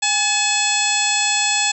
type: harmonic tone with a mistuned harmonic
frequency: 857 Hz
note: A5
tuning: 46 cents flat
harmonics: 1 / 2 / 3 / 4 / 5 / 6 / 7 / 8 / 9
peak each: -24 / -27 / -22 / -24 / -26 / -29 / -31 / -28 / -21 dBFS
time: 0.02-1.72 s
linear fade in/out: 10 ms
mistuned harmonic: 1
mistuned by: -77 cents
effects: none